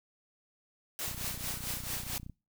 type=noise with tremolo; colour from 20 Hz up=white; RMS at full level=-35 dBFS; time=0.99-2.18 s; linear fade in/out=0 ms; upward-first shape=triangle; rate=4.5 Hz; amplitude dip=75%
type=click train; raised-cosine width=5 ms; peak=-32 dBFS; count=38; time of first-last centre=1.08-2.297 s; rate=30.4 Hz
effects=noise-tail reverb RT60 0.3 s tail -24 dB re dry